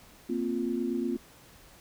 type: chord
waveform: sine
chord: Bb suspended second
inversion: none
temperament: equal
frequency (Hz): 233.1 / 261.6 / 349.2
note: Bb3 / C4 / F4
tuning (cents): 0 / 0 / 0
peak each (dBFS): -32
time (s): 0.29-1.17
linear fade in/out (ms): 10
effects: pink hiss -55 dBFS RMS until 1.8 s